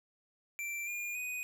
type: tone with pitch steps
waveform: square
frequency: 2349 / 2418 / 2489 Hz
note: D7 / D7 / D#7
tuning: 0 / +50 / 0 cents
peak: -37 dBFS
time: 0.59-1.43 s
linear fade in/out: 0 ms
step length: 280 ms
effects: none